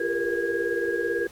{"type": "tone cluster", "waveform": "sine", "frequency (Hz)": [345.5, 401.7, 460.9, 478.9, 1642], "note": ["F4", "G4", "A#4", "A#4", "G#6"], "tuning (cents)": [-19, 42, -20, 47, -20], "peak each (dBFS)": -30, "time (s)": [0, 1.27], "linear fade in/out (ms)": 5, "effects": ["pink hiss -50 dBFS RMS until 1.31 s", "AAC 64 kbps"]}